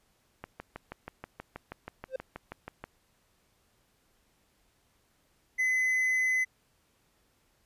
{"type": "click train", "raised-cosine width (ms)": 0.5, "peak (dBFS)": -24, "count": 16, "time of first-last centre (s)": [0.44, 2.84], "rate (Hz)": 6.25}
{"type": "tone with exponential growth", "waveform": "triangle", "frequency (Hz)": 523, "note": "C5", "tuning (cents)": -1, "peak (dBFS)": -25, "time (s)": [2.08, 2.16], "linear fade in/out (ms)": 5, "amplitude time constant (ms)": 16}
{"type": "tone", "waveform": "triangle", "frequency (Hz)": 2027, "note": "B6", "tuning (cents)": 45, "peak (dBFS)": -23, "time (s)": [5.58, 6.45], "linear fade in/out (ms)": 20}
{"effects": ["pink hiss -70 dBFS RMS until 7.65 s", "resampled to 32000 Hz"]}